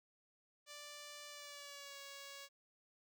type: tone with pitch glide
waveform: 5% pulse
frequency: 587.3 to 557.9 Hz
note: D5 to C#5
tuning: 0 to +11 cents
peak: -39 dBFS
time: 0.66-2.49 s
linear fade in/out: 50 ms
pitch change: -89 cents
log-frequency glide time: 1.29-1.99 s
effects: none